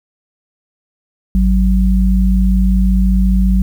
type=tone pair together; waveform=sine; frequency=52.67 / 187.7 Hz; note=G#1 / F#3; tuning=+25 / +25 cents; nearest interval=octave + minor seventh; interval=2200 cents; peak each=-10 / -13 dBFS; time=1.35-3.62 s; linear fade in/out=0 ms; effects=7-bit